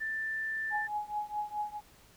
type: tone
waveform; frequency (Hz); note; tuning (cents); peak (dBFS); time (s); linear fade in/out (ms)
sine; 1771; A6; +11; -32; 0-0.88; 20
type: tone with tremolo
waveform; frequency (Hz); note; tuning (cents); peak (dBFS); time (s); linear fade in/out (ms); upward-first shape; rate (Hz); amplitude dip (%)
sine; 838; G#5; +15; -29; 0.7-1.81; 50; triangle; 4.7; 95
effects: pink hiss -60 dBFS RMS until 2.16 s